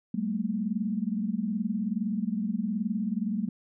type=tone cluster; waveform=sine; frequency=189.8 / 212.2 / 231.3 Hz; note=F#3 / G#3 / A#3; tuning=+44 / +38 / -13 cents; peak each=-32 / -30 / -32 dBFS; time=0.14-3.49 s; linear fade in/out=5 ms; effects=none